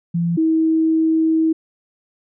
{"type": "tone pair in turn", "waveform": "sine", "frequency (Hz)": [170, 320.9], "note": ["F3", "E4"], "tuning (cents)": [-46, -46], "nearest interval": "major seventh", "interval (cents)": 1100, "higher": "second", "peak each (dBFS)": [-16, -13], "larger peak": "second", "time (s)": [[0.14, 0.37], [0.37, 1.53]], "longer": "second", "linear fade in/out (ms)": 10, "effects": []}